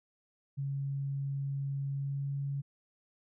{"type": "tone with pitch glide", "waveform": "sine", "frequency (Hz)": [138.59, 139.72], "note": ["C#3", "C#3"], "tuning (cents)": [0, 14], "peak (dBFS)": -32, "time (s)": [0.57, 2.62], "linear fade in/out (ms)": 20, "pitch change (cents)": 14, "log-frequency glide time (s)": [1.89, 2.33], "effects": []}